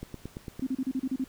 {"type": "click train", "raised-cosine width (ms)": 3, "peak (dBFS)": -24, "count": 6, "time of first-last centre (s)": [0.03, 0.595], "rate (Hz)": 8.85}
{"type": "tone bursts", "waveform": "sine", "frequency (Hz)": 261.6, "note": "C4", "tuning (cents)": 0, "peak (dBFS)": -26, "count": 8, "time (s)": [0.62, 1.242], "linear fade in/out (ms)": 5, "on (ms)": 48, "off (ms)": 34}
{"effects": ["pink hiss -55 dBFS RMS until 1.28 s"]}